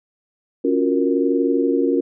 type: chord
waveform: sine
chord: Gb major seventh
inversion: second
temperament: equal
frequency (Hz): 277.2 / 349.2 / 370 / 466.2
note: Db4 / F4 / Gb4 / Bb4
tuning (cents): 0 / 0 / 0 / 0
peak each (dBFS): -19 / -21 / -24 / -21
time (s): 0.64-2.01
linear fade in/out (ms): 10
effects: none